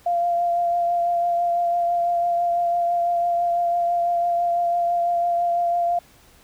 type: tone with vibrato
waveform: sine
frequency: 693 Hz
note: F5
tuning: 14 cents flat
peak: -18 dBFS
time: 0.06-5.99 s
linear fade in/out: 5 ms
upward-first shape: triangle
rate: 6 Hz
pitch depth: 19 cents each way
effects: pink hiss -53 dBFS RMS until 6.43 s